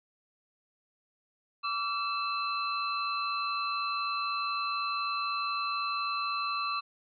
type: tone cluster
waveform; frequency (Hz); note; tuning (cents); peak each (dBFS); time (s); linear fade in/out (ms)
sine; 1156 / 1356 / 2637 / 4074; D6 / E6 / E7 / C8; -28 / +49 / 0 / -47; -31 / -40 / -38 / -38; 1.63-6.81; 20
effects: none